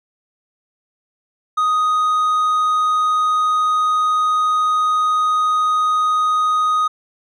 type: tone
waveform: triangle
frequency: 1247 Hz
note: D#6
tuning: 3 cents sharp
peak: -12 dBFS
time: 1.57-6.88 s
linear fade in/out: 10 ms
effects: resampled to 24000 Hz